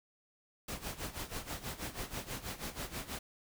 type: noise with tremolo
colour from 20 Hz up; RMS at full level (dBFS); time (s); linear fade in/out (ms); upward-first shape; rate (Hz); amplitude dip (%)
pink; -39; 0.68-3.19; 5; sine; 6.2; 80
effects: none